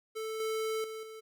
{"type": "tone with level steps", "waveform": "square", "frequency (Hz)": 440, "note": "A4", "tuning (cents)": 0, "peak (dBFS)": [-36, -32, -40, -45], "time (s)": [0.15, 1.21], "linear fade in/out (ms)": 20, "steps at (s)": [0.4, 0.84, 1.03], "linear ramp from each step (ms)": 2, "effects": []}